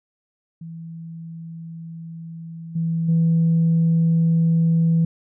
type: tone with level steps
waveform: sine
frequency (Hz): 164.81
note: E3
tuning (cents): 0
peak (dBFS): -32 / -19 / -13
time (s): 0.61-5.05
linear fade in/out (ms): 5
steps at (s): 2.75 / 3.08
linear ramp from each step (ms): 10
effects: tanh soft clip ceiling -11 dBFS